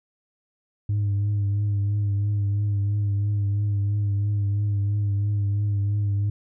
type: tone with vibrato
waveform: sine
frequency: 101.9 Hz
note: G#2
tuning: 32 cents flat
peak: -18 dBFS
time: 0.89-6.3 s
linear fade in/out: 5 ms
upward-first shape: triangle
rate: 3 Hz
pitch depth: 38 cents each way
effects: tanh soft clip ceiling -19 dBFS